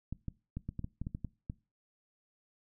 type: clicks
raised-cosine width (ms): 5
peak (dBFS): -25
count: 11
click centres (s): 0.126 / 0.283 / 0.57 / 0.69 / 0.793 / 0.844 / 1.016 / 1.069 / 1.149 / 1.247 / 1.499
effects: noise-tail reverb RT60 0.3 s tail -21 dB re dry